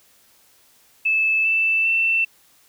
sine tone with pitch steps, 2619 / 2649 / 2680 Hz, E7 / E7 / E7, -12 / +8 / +28 cents, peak -16 dBFS, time 1.05-2.25 s, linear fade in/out 10 ms, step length 400 ms, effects white hiss -56 dBFS RMS until 2.68 s

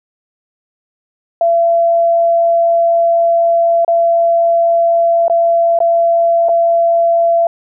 sine tone with dropouts, 676 Hz, E5, 43 cents sharp, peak -8 dBFS, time 1.41-7.47 s, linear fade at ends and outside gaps 2 ms, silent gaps 3.848-3.879 / 5.281-5.298 / 5.789-5.803 / 6.486-6.491 s, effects none

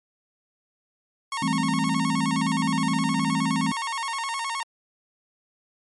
sawtooth tone with vibrato, 1004 Hz, B5, 28 cents sharp, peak -23 dBFS, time 1.32-4.63 s, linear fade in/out 2 ms, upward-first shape square, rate 9.6 Hz, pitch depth 150 cents each way
sine chord, A minor seventh, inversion second, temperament just, 165 / 198 / 220 / 264 Hz, E3 / G3 / A3 / C4, +2 / +18 / 0 / +16 cents, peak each -28 / -29 / -28 / -26 dBFS, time 1.42-3.72 s, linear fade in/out 5 ms
effects MP3 48 kbps

